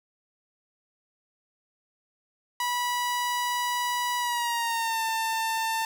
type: tone with pitch glide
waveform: sawtooth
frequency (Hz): 977 to 895.9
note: B5 to A5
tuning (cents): -19 to +31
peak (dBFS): -22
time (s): 2.6-5.85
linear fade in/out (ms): 2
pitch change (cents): -150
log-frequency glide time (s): 4.18-5.02
effects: none